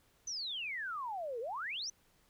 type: exponential two-way sweep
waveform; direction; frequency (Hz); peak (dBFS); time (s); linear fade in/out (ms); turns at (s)
sine; down then up; 6220 to 440 to 6220; -37; 0.27-1.9; 5; 1.4
effects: pink hiss -70 dBFS RMS until 2.29 s